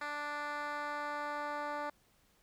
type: tone with band-pass filter sweep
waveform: 10% pulse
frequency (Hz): 293.7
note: D4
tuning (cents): 0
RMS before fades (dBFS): -39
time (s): 0.01-1.9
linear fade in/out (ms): 5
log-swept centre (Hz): 1600 to 840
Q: 0.97
effects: pink hiss -70 dBFS RMS until 2.42 s